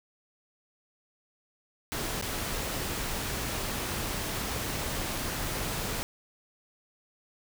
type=noise with dropouts; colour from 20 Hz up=pink; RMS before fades=-33 dBFS; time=1.92-6.03 s; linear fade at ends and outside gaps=0 ms; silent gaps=2.213-2.224 s; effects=none